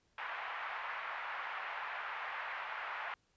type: band-pass noise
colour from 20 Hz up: pink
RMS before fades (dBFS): -42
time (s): 0.18-3.14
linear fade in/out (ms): 2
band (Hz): 830 to 2300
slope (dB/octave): 24
effects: pink hiss -75 dBFS RMS until 3.36 s + resampled to 16000 Hz